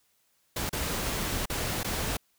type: noise with dropouts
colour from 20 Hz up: pink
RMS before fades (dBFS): -31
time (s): 0.56-2.17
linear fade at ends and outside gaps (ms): 5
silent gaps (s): 0.694-0.728 / 1.457-1.498 / 1.833-1.844
effects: white hiss -70 dBFS RMS until 2.38 s